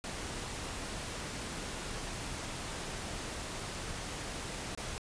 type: noise with dropouts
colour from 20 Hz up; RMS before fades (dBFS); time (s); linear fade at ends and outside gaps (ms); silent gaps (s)
pink; -40; 0.04-4.98; 0; 4.75-4.775
effects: resampled to 22050 Hz